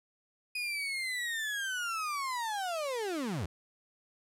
35% pulse linear sweep, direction down, 2489 to 70 Hz, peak -31 dBFS, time 0.55-3.46 s, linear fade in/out 5 ms, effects low-pass 12000 Hz 12 dB/octave

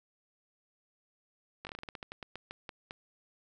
slowing click train, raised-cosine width 0.3 ms, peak -25 dBFS, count 16, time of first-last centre 1.65-2.909 s, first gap 19 ms, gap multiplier 1.19, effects none

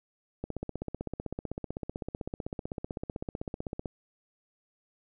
click train, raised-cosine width 2 ms, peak -21 dBFS, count 55, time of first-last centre 0.44-3.858 s, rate 15.8 Hz, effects none

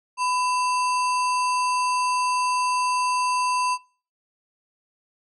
sine tone with sample-and-hold, 1000 Hz, B5, 21 cents sharp, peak -20 dBFS, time 0.17-3.78 s, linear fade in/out 50 ms, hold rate 3675 Hz, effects noise-tail reverb RT60 0.4 s tail -24 dB re dry + MP3 48 kbps

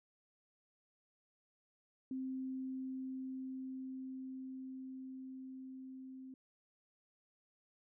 sine tone with level ramp, 261.6 Hz, C4, in tune, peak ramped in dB -38 to -48 dBFS, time 2.11-6.34 s, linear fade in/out 2 ms, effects none

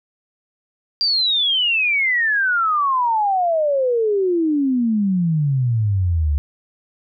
sine exponential sweep, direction down, 4783 to 70 Hz, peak -15 dBFS, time 1.01-6.38 s, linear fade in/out 0 ms, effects none

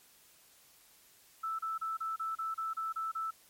sine tone bursts, 1318.5 Hz, E6, in tune, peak -33 dBFS, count 10, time 1.43-3.309 s, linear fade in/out 10 ms, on 160 ms, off 31 ms, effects white hiss -62 dBFS RMS until 3.49 s + MP3 64 kbps

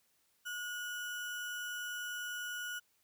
sine tone with sample-and-hold, 1450 Hz, F#6, 35 cents flat, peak -38 dBFS, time 0.45-2.8 s, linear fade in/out 20 ms, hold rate 4410 Hz, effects white hiss -74 dBFS RMS until 3.03 s

